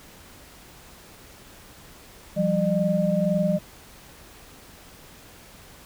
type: tone cluster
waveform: sine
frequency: 172.7 / 194.6 / 606 Hz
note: F3 / G3 / D#5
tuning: -19 / -12 / -46 cents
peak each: -24 dBFS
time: 2.36-3.59 s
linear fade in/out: 20 ms
effects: pink hiss -48 dBFS RMS until 5.85 s